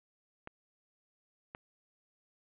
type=clicks; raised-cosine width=0.5 ms; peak=-28 / -28 dBFS; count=2; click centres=0.474 / 1.549 s; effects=resampled to 8000 Hz + 10-bit